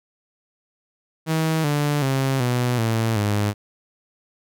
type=tone with pitch steps; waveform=sawtooth; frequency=159.8 / 146.54 / 134.38 / 123.22 / 113 / 103.62 Hz; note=D#3 / D3 / C3 / B2 / A2 / G#2; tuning=+47 / -3 / +47 / -4 / +47 / -3 cents; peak=-15 dBFS; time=1.26-3.54 s; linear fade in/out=50 ms; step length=380 ms; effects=none